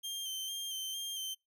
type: tone with vibrato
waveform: sawtooth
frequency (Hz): 3152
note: G7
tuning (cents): +9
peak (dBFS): -34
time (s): 0.03-1.35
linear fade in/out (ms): 20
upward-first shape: square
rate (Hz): 2.2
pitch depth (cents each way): 25
effects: noise-tail reverb RT60 0.2 s tail -26 dB re dry